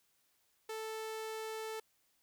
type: tone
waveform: sawtooth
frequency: 440 Hz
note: A4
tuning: in tune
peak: -36 dBFS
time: 0.69-1.8 s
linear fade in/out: 5 ms
effects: white hiss -75 dBFS RMS until 2.22 s